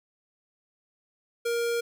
square tone, 469.7 Hz, A#4, 13 cents sharp, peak -26 dBFS, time 1.45-1.81 s, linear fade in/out 10 ms, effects none

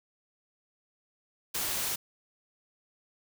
white noise, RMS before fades -32 dBFS, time 1.54-1.96 s, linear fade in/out 10 ms, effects none

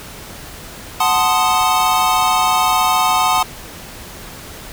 square chord, F# diminished seventh, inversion none, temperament equal with one note detuned, 740 / 880 / 1039.9 / 1244.5 Hz, F#5 / A5 / C6 / Eb6, 0 / 0 / -11 / 0 cents, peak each -19 dBFS, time 1-3.43 s, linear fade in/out 5 ms, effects pink hiss -34 dBFS RMS until 4.72 s

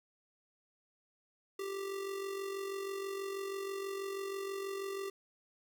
square tone with amplitude modulation, 392 Hz, G4, in tune, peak -36 dBFS, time 1.59-5.1 s, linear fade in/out 5 ms, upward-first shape sine, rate 46.2 Hz, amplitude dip 50%, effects 13-bit

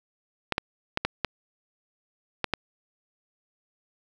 clicks, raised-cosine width 0.3 ms, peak -8 dBFS, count 7, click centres 0.523 / 0.581 / 0.974 / 1.05 / 1.247 / 2.443 / 2.537 s, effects 8-bit

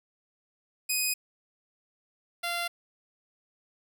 10% pulse tone pair in turn, 2500 / 691.3 Hz, D#7 / F5, +8 / -18 cents, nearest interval octave + minor seventh, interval 2226 cents, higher first, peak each -17 / -21 dBFS, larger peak first, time 0.89-1.14 / 2.43-2.68 s, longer neither, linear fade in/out 10 ms, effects none

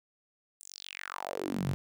sawtooth tone with high-pass filter sweep, 47.17 Hz, F#1, 34 cents sharp, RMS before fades -37 dBFS, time 0.6-1.74 s, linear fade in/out 0 ms, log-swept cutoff 9100 to 110 Hz, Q 4.8, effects none

